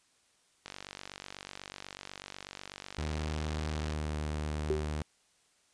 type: click train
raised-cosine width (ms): 0.2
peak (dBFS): -24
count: 158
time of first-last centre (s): 0.66-3.924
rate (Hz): 48.1
type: tone with pitch glide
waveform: sawtooth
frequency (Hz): 77 to 75.76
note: D#2 to D#2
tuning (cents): -17 to -46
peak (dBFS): -29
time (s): 2.98-5.02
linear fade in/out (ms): 0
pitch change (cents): -29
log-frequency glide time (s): 3.69-4.16
type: tone with exponential decay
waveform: sine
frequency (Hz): 382.8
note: G4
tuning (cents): -41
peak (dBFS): -24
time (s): 4.7-4.93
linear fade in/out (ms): 2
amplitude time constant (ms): 49
effects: white hiss -69 dBFS RMS until 5.73 s + resampled to 22050 Hz